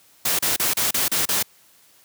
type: noise bursts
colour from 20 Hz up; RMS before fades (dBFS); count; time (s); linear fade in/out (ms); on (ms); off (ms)
white; -21; 7; 0.25-1.428; 5; 140; 33
effects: white hiss -55 dBFS RMS until 2.04 s + high-pass 80 Hz 12 dB/octave

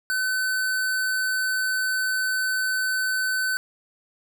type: tone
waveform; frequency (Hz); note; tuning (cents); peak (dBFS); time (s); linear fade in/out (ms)
square; 1518; F#6; +44; -23; 0.1-3.57; 0
effects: none

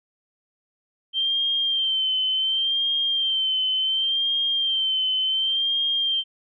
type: tone with vibrato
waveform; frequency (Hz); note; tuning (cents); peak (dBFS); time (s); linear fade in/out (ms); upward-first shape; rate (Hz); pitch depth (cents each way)
sine; 3136; G7; 0; -20; 1.13-6.24; 50; sine; 0.69; 48
effects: none

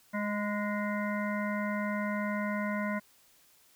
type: harmonic tone with a mistuned harmonic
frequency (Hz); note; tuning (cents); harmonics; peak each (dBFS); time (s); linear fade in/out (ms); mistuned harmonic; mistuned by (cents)
207.7; G#3; 0; 1 / 3 / 5 / 7 / 9 / 10; -32 / -37 / -39 / -40 / -42 / -42; 0.13-3; 20; 5; -24
effects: white hiss -63 dBFS RMS until 3.75 s

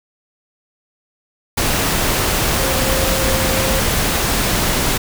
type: tone in noise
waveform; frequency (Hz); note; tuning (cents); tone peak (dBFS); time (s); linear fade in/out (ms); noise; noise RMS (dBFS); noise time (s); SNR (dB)
sine; 530; C5; +22; -22; 2.59-3.81; 10; pink; -17; 1.57-4.98; -8
effects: none

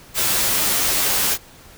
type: noise with comb filter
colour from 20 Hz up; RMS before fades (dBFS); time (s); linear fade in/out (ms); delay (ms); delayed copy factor
white; -19; 0.14-1.38; 50; 12; -0.85
effects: pink hiss -45 dBFS RMS until 1.77 s

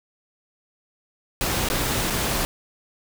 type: noise with dropouts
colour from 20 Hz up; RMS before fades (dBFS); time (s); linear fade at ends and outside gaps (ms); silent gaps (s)
pink; -24; 1.41-2.45; 0; 1.687-1.7 / 2.101-2.105
effects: none

